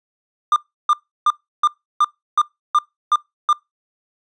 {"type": "tone bursts", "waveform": "triangle", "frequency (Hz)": 1200, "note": "D6", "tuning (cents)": 37, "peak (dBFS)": -9, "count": 9, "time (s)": [0.52, 3.529], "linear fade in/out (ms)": 2, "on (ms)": 41, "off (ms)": 330, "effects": ["noise-tail reverb RT60 0.2 s tail -24 dB re dry", "resampled to 22050 Hz"]}